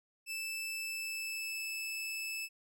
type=tone with pitch glide; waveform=sawtooth; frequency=2637 to 2622 Hz; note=E7 to E7; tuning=0 to -10 cents; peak=-34 dBFS; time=0.26-2.49 s; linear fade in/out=50 ms; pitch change=-10 cents; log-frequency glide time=0.74-1.65 s; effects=none